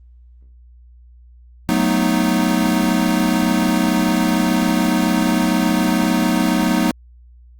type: chord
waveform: square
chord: B dominant seventh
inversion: second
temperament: equal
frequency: 185 / 220 / 246.9 / 311.1 Hz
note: F#3 / A3 / B3 / D#4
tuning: 0 / 0 / 0 / 0 cents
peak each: -21 dBFS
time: 1.69-6.91 s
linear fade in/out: 0 ms
effects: added 60 Hz sine -42 dBFS peak until 7.59 s + Opus 24 kbps